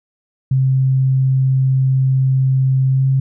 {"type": "tone with pitch glide", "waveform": "sine", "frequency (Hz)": [132.2, 133.81], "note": ["C3", "C3"], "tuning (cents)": [18, 39], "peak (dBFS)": -11, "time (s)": [0.51, 3.2], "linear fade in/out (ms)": 5, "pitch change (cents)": 21, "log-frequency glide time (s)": [2.88, 3.07], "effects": []}